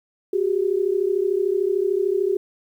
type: tone pair together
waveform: sine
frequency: 370.5 / 403.9 Hz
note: F#4 / G#4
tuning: +2 / -48 cents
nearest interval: minor second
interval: 150 cents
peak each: -21 dBFS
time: 0.33-2.37 s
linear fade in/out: 5 ms
effects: 9-bit